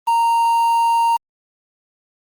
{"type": "tone with quantisation", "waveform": "triangle", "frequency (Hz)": 927, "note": "A#5", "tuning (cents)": -10, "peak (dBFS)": -11, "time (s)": [0.07, 1.17], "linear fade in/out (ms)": 10, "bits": 6, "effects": ["Opus 32 kbps"]}